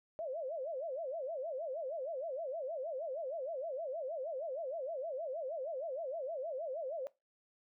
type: tone with vibrato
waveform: sine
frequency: 587.3 Hz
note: D5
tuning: in tune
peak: -37 dBFS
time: 0.19-7.07 s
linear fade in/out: 0 ms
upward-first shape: sine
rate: 6.4 Hz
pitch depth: 250 cents each way
effects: noise-tail reverb RT60 0.2 s tail -18 dB re dry